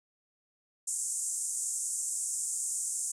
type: band-pass noise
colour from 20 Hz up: pink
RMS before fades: -34 dBFS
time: 0.87-3.12 s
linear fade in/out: 10 ms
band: 7000 to 9300 Hz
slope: 48 dB/octave
effects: none